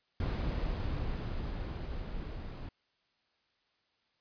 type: noise with level ramp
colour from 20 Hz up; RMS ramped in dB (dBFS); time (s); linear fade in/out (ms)
brown; -32 to -42; 0.2-2.69; 2
effects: white hiss -75 dBFS RMS until 4.2 s + resampled to 11025 Hz